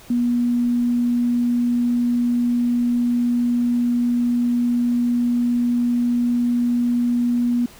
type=tone; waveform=sine; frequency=241.2 Hz; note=B3; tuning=41 cents flat; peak=-16 dBFS; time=0.1-7.66 s; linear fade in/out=5 ms; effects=pink hiss -45 dBFS RMS until 7.79 s